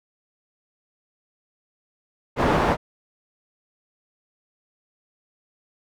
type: low-pass noise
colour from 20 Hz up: white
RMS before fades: -20 dBFS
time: 2.36-2.77 s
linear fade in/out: 50 ms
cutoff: 870 Hz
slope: 12 dB/octave
effects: none